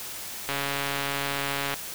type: click train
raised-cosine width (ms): 0.3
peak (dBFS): -12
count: 176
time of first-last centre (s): 0.49-1.74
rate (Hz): 140
effects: white hiss -37 dBFS RMS until 1.94 s